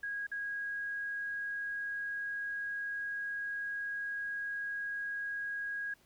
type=tone with dropouts; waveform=sine; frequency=1644 Hz; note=G#6; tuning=18 cents flat; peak=-35 dBFS; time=0.03-5.94 s; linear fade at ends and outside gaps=5 ms; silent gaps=0.268-0.315 s; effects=pink hiss -67 dBFS RMS until 6.05 s